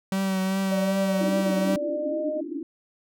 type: tone with vibrato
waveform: 45% pulse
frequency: 191.2 Hz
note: G3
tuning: 43 cents flat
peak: -23 dBFS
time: 0.12-1.76 s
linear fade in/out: 2 ms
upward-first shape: triangle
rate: 2.6 Hz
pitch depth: 29 cents each way
type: tone with pitch glide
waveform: sine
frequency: 587.3 to 612.6 Hz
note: D5 to D#5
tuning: 0 to -27 cents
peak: -26 dBFS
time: 0.71-2.41 s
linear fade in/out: 10 ms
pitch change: +73 cents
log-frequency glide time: 1.82-2.21 s
type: band-pass noise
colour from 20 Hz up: pink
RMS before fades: -32 dBFS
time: 1.2-2.63 s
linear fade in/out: 2 ms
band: 280 to 340 Hz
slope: 96 dB/octave
effects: none